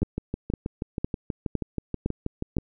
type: two click trains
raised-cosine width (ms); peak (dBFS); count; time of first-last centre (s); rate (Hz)
3; -15 / -12; 17 / 6; 0.02-2.584 / 0.03-2.568; 6.24 / 1.97
effects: none